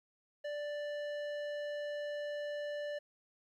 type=tone; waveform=square; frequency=587.3 Hz; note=D5; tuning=in tune; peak=-38 dBFS; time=0.44-2.99 s; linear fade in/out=10 ms; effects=low-pass 3000 Hz 12 dB/octave + 12-bit